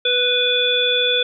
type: harmonic tone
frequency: 493.9 Hz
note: B4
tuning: in tune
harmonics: 1 / 3 / 5 / 7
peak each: -21 / -25 / -24 / -17 dBFS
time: 0.05-1.23 s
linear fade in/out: 5 ms
effects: none